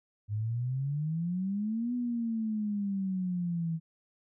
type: exponential two-way sweep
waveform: sine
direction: up then down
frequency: 102 to 247.3 to 161 Hz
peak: -29 dBFS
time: 0.28-3.8 s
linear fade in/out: 50 ms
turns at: 1.94 s
effects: none